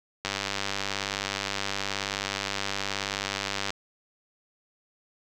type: click train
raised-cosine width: 0.2 ms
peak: -11 dBFS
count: 343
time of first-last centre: 0.25-3.705 s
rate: 99 Hz
effects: none